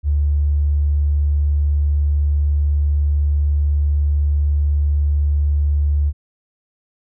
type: tone with tanh clipping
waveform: triangle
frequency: 73 Hz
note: D2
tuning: 10 cents flat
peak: -13 dBFS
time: 0.03-6.13 s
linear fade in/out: 50 ms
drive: 3 dB
effects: none